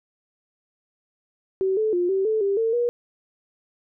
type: tone with pitch steps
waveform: sine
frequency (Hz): 381.2 / 434.5 / 353.5 / 385.3 / 436.9 / 396.6 / 451.6 / 479.8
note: G4 / A4 / F4 / G4 / A4 / G4 / A4 / A#4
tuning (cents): -48 / -22 / +21 / -30 / -12 / +20 / +45 / +50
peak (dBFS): -19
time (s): 1.61-2.89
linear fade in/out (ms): 0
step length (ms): 160
effects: none